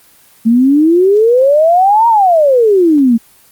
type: exponential two-way sweep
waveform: sine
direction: up then down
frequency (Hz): 221.3 to 948 to 221.3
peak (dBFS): -5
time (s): 0.45-3.18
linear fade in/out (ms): 20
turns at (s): 2.08
effects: white hiss -45 dBFS RMS until 3.51 s + Opus 24 kbps